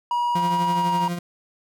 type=tone with pitch glide; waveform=triangle; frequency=961 to 947.2 Hz; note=B5 to A#5; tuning=-48 to +27 cents; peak=-18 dBFS; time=0.11-1.08 s; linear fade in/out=2 ms; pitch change=-25 cents; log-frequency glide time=0.68-0.95 s
type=tone with tremolo; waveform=40% pulse; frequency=174.1 Hz; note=F3; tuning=5 cents flat; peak=-22 dBFS; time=0.35-1.19 s; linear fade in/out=5 ms; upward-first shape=triangle; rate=12 Hz; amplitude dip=60%
effects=none